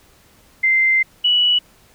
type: tone pair in turn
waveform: sine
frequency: 2082 / 2944 Hz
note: C7 / F#7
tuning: -9 / -9 cents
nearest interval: tritone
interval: 600 cents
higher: second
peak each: -12 dBFS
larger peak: neither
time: 0.63-1.03 / 1.24-1.59 s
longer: first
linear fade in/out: 10 ms
effects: pink hiss -52 dBFS RMS until 1.94 s